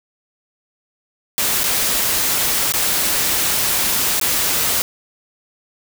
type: noise with dropouts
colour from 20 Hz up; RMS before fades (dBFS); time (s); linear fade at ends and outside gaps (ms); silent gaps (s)
white; -18; 1.38-4.82; 0; 1.634-1.64 / 2.721-2.738 / 4.198-4.213
effects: none